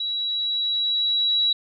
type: tone with level ramp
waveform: sine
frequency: 3897 Hz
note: B7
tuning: 24 cents flat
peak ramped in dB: -24 to -17 dBFS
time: 0-1.53 s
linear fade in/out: 5 ms
effects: none